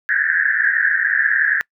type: band-pass noise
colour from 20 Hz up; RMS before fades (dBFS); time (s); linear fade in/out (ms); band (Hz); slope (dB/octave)
pink; -17; 0.09-1.61; 0; 1600 to 1800; 96
effects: noise-tail reverb RT60 0.1 s tail -26 dB re dry